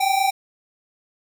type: tone pair together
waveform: square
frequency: 770 / 797.8 Hz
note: G5 / G5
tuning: -31 / +30 cents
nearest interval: minor second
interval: 61 cents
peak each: -20 / -22 dBFS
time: 0-0.31 s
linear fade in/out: 10 ms
effects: none